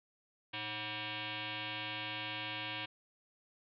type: tone with frequency modulation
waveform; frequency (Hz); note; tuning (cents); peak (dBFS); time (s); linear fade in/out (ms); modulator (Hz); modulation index
sine; 311.1; D#4; 0; -38; 0.53-2.86; 10; 426; 7.8
effects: none